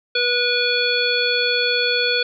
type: harmonic tone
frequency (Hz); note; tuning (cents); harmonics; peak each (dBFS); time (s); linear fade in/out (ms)
487.7; B4; -22; 1 / 3 / 5 / 7 / 9; -23 / -23 / -23 / -23 / -23; 0.15-2.23; 5
effects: none